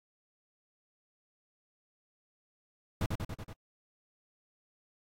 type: noise with echo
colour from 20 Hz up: brown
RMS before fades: -30 dBFS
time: 3.01-3.06 s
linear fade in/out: 2 ms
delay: 94 ms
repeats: 5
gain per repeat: -3 dB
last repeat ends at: 3.53 s
effects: AAC 48 kbps